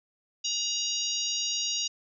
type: harmonic tone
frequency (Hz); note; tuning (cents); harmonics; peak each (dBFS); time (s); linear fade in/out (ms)
948; A#5; +29; 3 / 4 / 5 / 6 / 7; -34 / -34 / -34 / -34 / -34; 0.44-1.88; 10
effects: none